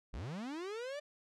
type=linear sweep; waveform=45% pulse; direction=up; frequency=38.89 to 600 Hz; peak=-40 dBFS; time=0.13-1 s; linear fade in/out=10 ms; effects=low-pass 6000 Hz 12 dB/octave